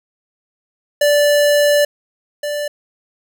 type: tone pair in turn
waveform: square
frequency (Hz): 584 / 587.1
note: D5 / D5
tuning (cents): -10 / -1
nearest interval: unison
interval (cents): 9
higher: second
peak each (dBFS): -11 / -20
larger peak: first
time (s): 1.01-1.85 / 2.43-2.68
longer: first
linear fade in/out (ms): 5
effects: none